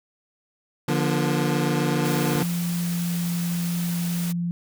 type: chord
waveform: 25% pulse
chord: Bb major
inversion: first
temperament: equal with one note detuned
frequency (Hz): 146.83 / 174.61 / 238.5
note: D3 / F3 / Bb3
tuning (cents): 0 / 0 / +40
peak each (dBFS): -20 / -22 / -23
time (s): 0.88-2.43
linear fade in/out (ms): 5
type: noise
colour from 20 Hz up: white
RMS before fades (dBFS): -35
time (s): 2.04-4.33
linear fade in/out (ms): 20
type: tone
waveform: sine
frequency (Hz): 172.8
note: F3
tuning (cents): -18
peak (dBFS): -23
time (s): 2.36-4.51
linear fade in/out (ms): 0
effects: none